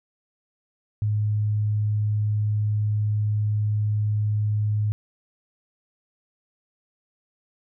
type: tone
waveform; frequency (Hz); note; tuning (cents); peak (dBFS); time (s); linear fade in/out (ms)
sine; 105.6; G#2; +29; -20; 1.02-4.92; 0
effects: none